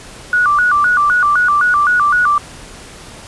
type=tone with vibrato; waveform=sine; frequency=1309 Hz; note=E6; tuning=13 cents flat; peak=-9 dBFS; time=0.33-2.38 s; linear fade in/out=2 ms; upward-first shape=square; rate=3.9 Hz; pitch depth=190 cents each way; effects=pink hiss -35 dBFS RMS until 3.27 s + resampled to 24000 Hz